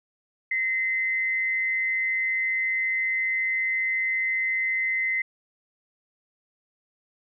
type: tone pair together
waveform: sine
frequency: 1865.4 / 2060 Hz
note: A#6 / C7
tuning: +1 / -28 cents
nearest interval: major second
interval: 171 cents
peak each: -33 / -23 dBFS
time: 0.51-5.22 s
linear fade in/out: 5 ms
effects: none